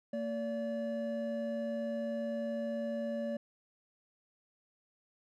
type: tone pair together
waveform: triangle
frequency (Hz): 228.6 / 576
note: A#3 / D5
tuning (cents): -34 / -34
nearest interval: octave + major third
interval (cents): 1600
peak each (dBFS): -35 / -34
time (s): 0.13-3.37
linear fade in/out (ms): 5
effects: none